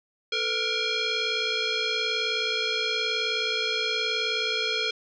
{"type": "tone with frequency modulation", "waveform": "sine", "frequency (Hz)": 440, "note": "A4", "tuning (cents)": 0, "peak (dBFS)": -24, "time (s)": [0.32, 4.91], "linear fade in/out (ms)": 5, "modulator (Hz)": 939, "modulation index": 4.4, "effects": []}